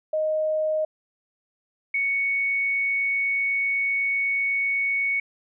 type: tone pair in turn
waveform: sine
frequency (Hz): 622.3 / 2223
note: D#5 / C#7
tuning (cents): 0 / +4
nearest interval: octave + minor seventh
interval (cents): 2204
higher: second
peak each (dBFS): -21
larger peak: neither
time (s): 0.13-0.85 / 1.94-5.2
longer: second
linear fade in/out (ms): 5
effects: none